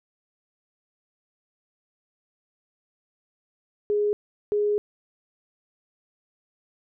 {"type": "tone bursts at uneven times", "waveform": "sine", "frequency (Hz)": 415.3, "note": "G#4", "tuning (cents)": 0, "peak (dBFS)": -20, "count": 2, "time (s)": [[3.9, 4.13], [4.52, 4.78]], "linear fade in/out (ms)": 0, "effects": []}